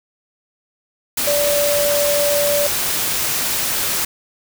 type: tone in noise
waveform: sine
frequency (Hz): 580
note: D5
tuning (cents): -22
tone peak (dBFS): -16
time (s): 1.27-2.67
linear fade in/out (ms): 5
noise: white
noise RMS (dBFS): -20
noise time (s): 1.17-4.05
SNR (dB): +1
effects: none